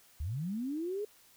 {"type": "linear sweep", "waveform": "sine", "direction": "up", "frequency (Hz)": [63.8, 429.6], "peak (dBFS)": -33, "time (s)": [0.2, 1.05], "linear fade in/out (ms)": 5, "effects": ["white hiss -62 dBFS RMS until 1.36 s"]}